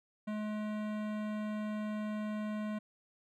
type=tone with hard clipping; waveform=sine; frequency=212.5 Hz; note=G#3; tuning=40 cents sharp; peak=-37 dBFS; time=0.27-2.79 s; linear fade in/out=10 ms; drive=18 dB; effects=none